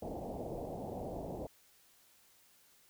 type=low-pass noise; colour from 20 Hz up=white; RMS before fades=-42 dBFS; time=0.02-1.47 s; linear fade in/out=5 ms; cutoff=760 Hz; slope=48 dB/octave; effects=white hiss -66 dBFS RMS until 2.89 s